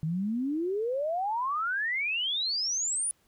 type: exponential sweep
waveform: sine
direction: up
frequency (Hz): 151.5 to 9956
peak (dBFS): -27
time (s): 0.03-3.11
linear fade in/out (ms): 0
effects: pink hiss -68 dBFS RMS until 3.27 s

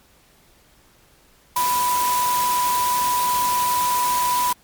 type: tone in noise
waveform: sine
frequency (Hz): 987.8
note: B5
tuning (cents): 0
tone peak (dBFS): -18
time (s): 1.56-4.53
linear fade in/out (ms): 5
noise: white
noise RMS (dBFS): -26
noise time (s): 1.56-4.53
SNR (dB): +5
effects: pink hiss -55 dBFS RMS until 4.63 s + MP3 96 kbps

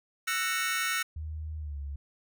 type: chord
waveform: sawtooth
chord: F# dominant seventh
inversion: third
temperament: just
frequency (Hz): 1332 / 1480 / 1850 / 2220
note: E6 / F#6 / A#6 / C#7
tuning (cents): +18 / 0 / -14 / +2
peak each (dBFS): -30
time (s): 0.27-1.03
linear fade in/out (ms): 10
type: tone with pitch glide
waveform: sine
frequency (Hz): 77.78 to 70.51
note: D#2 to C#2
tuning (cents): 0 to +30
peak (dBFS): -34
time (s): 1.16-1.96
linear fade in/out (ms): 5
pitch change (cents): -170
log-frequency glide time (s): 1.58-1.78
effects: none

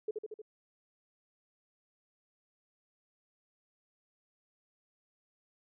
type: tone with echo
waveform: sine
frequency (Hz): 429.4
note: A4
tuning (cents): -42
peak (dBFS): -31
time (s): 0.08-0.11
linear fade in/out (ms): 5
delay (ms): 77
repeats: 4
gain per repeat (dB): -3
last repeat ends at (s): 0.418
effects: none

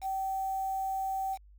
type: tone with quantisation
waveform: sine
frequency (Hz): 770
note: G5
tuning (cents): -31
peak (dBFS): -30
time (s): 0.01-1.38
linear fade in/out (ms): 50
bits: 8
effects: added 50 Hz sine -53 dBFS peak until 1.58 s

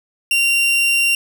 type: tone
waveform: 40% pulse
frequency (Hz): 2764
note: F7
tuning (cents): -19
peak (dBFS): -12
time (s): 0.31-1.15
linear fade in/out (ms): 2
effects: none

